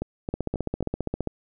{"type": "two click trains", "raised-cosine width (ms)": 2, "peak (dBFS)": [-15, -13], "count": [4, 15], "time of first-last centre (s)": [[0.02, 0.826], [0.34, 1.273]], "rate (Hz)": [3.72, 15], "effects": []}